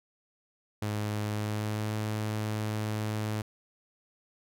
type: tone with pitch glide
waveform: sawtooth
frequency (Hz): 105.3 to 107.45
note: G#2 to A2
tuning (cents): +24 to -41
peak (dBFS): -26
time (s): 0.82-3.42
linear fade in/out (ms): 5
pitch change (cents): +35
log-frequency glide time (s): 1.26-1.94
effects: none